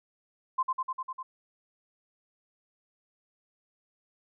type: tone with echo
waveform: sine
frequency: 1040 Hz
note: C6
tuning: 11 cents flat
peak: -23 dBFS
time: 0.58-0.63 s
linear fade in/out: 10 ms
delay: 100 ms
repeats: 6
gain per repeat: -2 dB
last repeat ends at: 1.23 s
effects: none